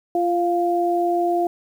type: tone pair together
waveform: sine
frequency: 346 / 698.5 Hz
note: F4 / F5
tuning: -16 / 0 cents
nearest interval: octave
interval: 1216 cents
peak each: -20 dBFS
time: 0.15-1.47 s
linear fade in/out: 2 ms
effects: 8-bit